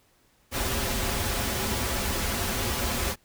pink noise with comb filter, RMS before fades -28 dBFS, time 0.51-3.16 s, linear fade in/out 50 ms, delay 6.5 ms, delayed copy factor -0.55, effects pink hiss -64 dBFS RMS until 3.24 s

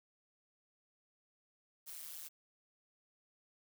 blue noise with amplitude modulation, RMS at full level -44 dBFS, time 1.86-2.29 s, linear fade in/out 20 ms, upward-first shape sine, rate 160 Hz, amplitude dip 100%, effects none

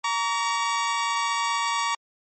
sawtooth tone pair together, 932.3 / 1138.1 Hz, A#5 / C#6, 0 / +45 cents, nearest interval minor third, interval 345 cents, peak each -22 dBFS, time 0.04-1.95 s, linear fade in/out 5 ms, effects low-pass 11000 Hz 12 dB/octave + MP3 32 kbps

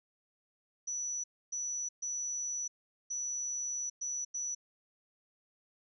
sine tone bursts at uneven times, 5920 Hz, F#8, in tune, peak -34 dBFS, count 6, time 0.87-1.24 / 1.52-1.89 / 2.02-2.68 / 3.1-3.9 / 4.01-4.25 / 4.34-4.55 s, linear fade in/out 10 ms, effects none

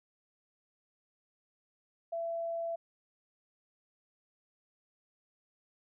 sine tone, 670 Hz, E5, 28 cents sharp, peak -33 dBFS, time 2.12-2.76 s, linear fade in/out 10 ms, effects none

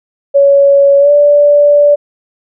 sine tone with pitch glide, 560 to 582.1 Hz, C#5 to D5, +18 to -15 cents, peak -3 dBFS, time 0.34-1.96 s, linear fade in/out 20 ms, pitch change +67 cents, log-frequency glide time 0.99-1.11 s, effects none

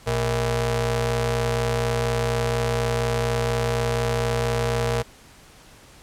sawtooth ring-modulated tone, 174.61 Hz, F3, in tune, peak -14 dBFS, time 0.06-5.03 s, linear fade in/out 20 ms, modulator 294 Hz, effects pink hiss -49 dBFS RMS until 6.02 s + low-pass 11000 Hz 12 dB/octave

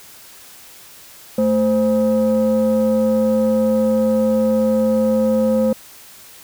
sine tone pair together, 220 / 522.2 Hz, A3 / C5, 0 / -3 cents, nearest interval octave + minor third, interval 1497 cents, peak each -14 dBFS, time 1.38-5.73 s, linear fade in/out 5 ms, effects tanh soft clip ceiling -10 dBFS + white hiss -42 dBFS RMS until 6.43 s

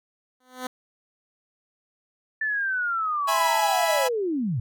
10% pulse tone with exponential growth, 253.9 Hz, B3, 48 cents sharp, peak -19 dBFS, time 0.4-0.67 s, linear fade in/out 5 ms, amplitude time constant 57 ms
sine linear sweep, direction down, 1771 to 103.2 Hz, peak -23 dBFS, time 2.41-4.6 s, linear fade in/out 5 ms
sawtooth chord, E major, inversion none, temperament equal, 659.3 / 830.6 / 987.8 Hz, E5 / G#5 / B5, 0 / 0 / 0 cents, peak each -23 dBFS, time 3.27-4.09 s, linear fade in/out 20 ms
effects none

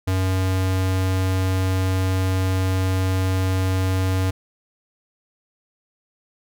square tone, 93.9 Hz, F#2, 26 cents sharp, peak -19 dBFS, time 0.07-4.31 s, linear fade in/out 10 ms, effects none

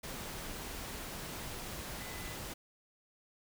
sine tone in noise, 2006 Hz, B6, 26 cents sharp, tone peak -51 dBFS, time 2-2.36 s, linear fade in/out 10 ms, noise pink, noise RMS -43 dBFS, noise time 0.03-2.54 s, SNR -11 dB, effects none

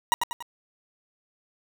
40% pulse tone with echo, 955 Hz, A#5, 42 cents sharp, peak -16 dBFS, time 0.12-0.14 s, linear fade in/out 0 ms, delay 95 ms, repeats 3, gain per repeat -6 dB, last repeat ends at 0.425 s, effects none

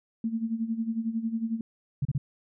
sine tone with tremolo, 226.2 Hz, A3, 48 cents sharp, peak -24 dBFS, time 0.24-1.61 s, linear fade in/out 2 ms, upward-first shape sine, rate 11 Hz, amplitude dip 75%
sine tone bursts, 138.59 Hz, C#3, in tune, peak -23 dBFS, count 3, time 2.02-2.18 s, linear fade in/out 5 ms, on 32 ms, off 32 ms
effects none

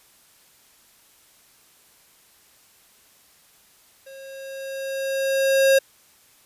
square tone with level ramp, 540 Hz, C#5, 45 cents flat, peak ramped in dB -41 to -13 dBFS, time 4.06-5.79 s, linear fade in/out 10 ms, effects white hiss -56 dBFS RMS until 6.45 s + resampled to 32000 Hz

